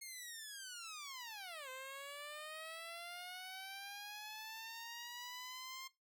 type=linear two-way sweep; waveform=10% pulse; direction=down then up; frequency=2165 to 514 to 1062 Hz; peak=-39 dBFS; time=0.01-5.88 s; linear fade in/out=10 ms; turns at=1.69 s; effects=noise-tail reverb RT60 0.2 s tail -17 dB re dry